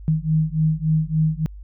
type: beating tone pair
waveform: sine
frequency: 155.56 / 159.06 Hz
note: D#3 / D#3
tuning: 0 / +38 cents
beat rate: 3.5 Hz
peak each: -20 dBFS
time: 0.08-1.46 s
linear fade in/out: 0 ms
effects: added 50 Hz sine -35 dBFS peak until 1.63 s